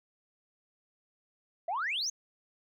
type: exponential sweep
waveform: sine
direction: up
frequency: 640 to 6645 Hz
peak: -29 dBFS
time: 1.68-2.1 s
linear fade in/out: 5 ms
effects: tanh soft clip ceiling -26 dBFS